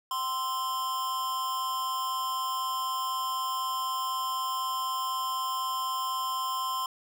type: tone with amplitude modulation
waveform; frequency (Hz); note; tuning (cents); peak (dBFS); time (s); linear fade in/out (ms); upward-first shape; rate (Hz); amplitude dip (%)
square; 1042; C6; -7; -27; 0.11-6.86; 2; sine; 276; 55
effects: none